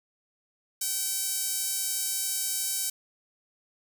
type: tone with high-pass filter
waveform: sawtooth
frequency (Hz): 769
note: G5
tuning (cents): -33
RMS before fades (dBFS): -30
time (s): 0.81-2.9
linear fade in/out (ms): 5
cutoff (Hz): 7300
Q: 1.1
effects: none